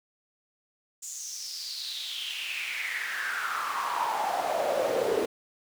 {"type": "noise with high-pass filter sweep", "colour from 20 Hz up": "brown", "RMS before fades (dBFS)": -31, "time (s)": [1.02, 5.26], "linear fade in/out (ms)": 10, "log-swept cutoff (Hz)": [7200, 410], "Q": 6.2, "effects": []}